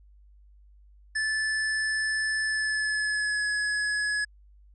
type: tone with pitch glide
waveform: square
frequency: 1745 to 1691.4 Hz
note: A6 to G#6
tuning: -15 to +31 cents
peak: -26 dBFS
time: 1.15-4.25 s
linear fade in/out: 10 ms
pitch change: -54 cents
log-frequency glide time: 2.44-3.46 s
effects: added 50 Hz sine -52 dBFS peak until 4.74 s + resampled to 24000 Hz